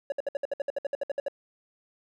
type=tone bursts; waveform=triangle; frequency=562 Hz; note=C#5; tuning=24 cents sharp; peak=-24 dBFS; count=15; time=0.1-1.283 s; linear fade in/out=2 ms; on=21 ms; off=62 ms; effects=none